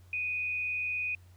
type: tone with frequency modulation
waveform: sine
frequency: 2483 Hz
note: D#7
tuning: 4 cents flat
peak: -30 dBFS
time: 0.13-1.15 s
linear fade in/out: 2 ms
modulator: 117 Hz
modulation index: 0.38
effects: added 90 Hz sine -53 dBFS peak until 1.36 s + pink hiss -66 dBFS RMS until 1.36 s